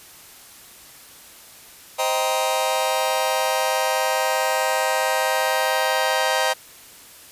sawtooth chord, C minor seventh, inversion none, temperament just, 523.3 / 627.9 / 784.9 / 941.9 Hz, C5 / Eb5 / G5 / Bb5, 0 / +16 / +2 / +18 cents, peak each -21 dBFS, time 1.98-6.54 s, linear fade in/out 20 ms, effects white hiss -45 dBFS RMS until 7.31 s + resampled to 32000 Hz

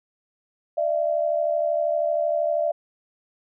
sine tone pair together, 599 / 671.8 Hz, D5 / E5, +34 / +33 cents, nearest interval major second, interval 199 cents, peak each -23 / -23 dBFS, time 0.77-2.72 s, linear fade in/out 10 ms, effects none

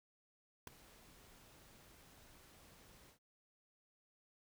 pink noise with ADSR envelope, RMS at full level -45 dBFS, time 0.67-3.19 s, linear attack 4 ms, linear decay 6 ms, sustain -18 dB, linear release 100 ms, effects none

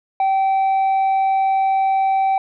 sine tone with tanh clipping, 773 Hz, G5, 24 cents flat, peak -15 dBFS, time 0.2-2.38 s, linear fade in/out 2 ms, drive 3 dB, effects none

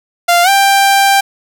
sawtooth tone with pitch glide, 695 to 789.2 Hz, F5 to G5, -9 to +11 cents, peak -3 dBFS, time 0.28-1.21 s, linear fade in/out 10 ms, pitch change +220 cents, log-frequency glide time 0.43-0.49 s, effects none

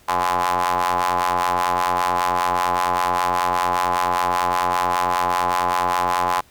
sawtooth ring-modulated tone, 89.1 Hz, F2, 35 cents sharp, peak -11 dBFS, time 0.08-6.41 s, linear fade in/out 10 ms, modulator 933 Hz, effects pink hiss -53 dBFS RMS until 6.5 s

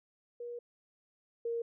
sine tone pair in turn, 478.7 / 465.9 Hz, A#4 / A#4, +46 / -1 cents, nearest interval unison, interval 47 cents, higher first, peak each -39 / -32 dBFS, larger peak second, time 0.4-0.59 / 1.45-1.62 s, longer first, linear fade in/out 5 ms, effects none

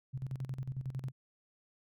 sine tone with tremolo, 131.2 Hz, C3, 5 cents sharp, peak -34 dBFS, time 0.13-1.12 s, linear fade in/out 20 ms, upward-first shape square, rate 11 Hz, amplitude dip 75%, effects none

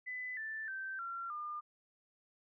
sine tone with pitch steps, 2004 / 1764.9 / 1554.2 / 1368.8 / 1205.4 Hz, B6 / A6 / G6 / F6 / D6, +25 / +5 / -15 / -35 / +45 cents, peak -39 dBFS, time 0.06-1.61 s, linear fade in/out 20 ms, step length 310 ms, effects none

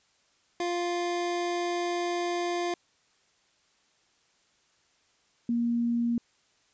25% pulse / sine tone pair in turn, 349.2 / 235.8 Hz, F4 / A#3, 0 / +20 cents, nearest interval perfect fifth, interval 680 cents, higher first, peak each -24 dBFS, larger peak neither, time 0.6-2.74 / 5.49-6.18 s, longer first, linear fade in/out 2 ms, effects white hiss -67 dBFS RMS until 6.73 s + resampled to 16000 Hz

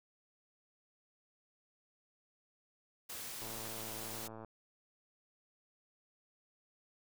white noise, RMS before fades -45 dBFS, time 3.09-4.28 s, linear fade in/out 10 ms
click train, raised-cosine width 1 ms, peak -35 dBFS, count 115, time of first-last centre 3.42-4.447 s, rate 111 Hz
effects none

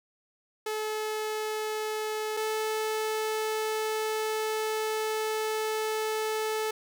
sawtooth tone pair in turn, 431.2 / 435.2 Hz, A4 / A4, -35 / -19 cents, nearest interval unison, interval 16 cents, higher second, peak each -26 / -24 dBFS, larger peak second, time 0.66-2.37 / 2.37-6.71 s, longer second, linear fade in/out 5 ms, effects none

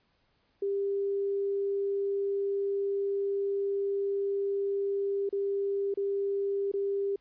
sine tone with dropouts, 397.7 Hz, G4, 25 cents sharp, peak -27 dBFS, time 0.62-7.16 s, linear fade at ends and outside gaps 5 ms, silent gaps 5.292-5.326 / 5.941-5.972 / 6.717-6.737 s, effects pink hiss -71 dBFS RMS until 7.2 s + resampled to 11025 Hz

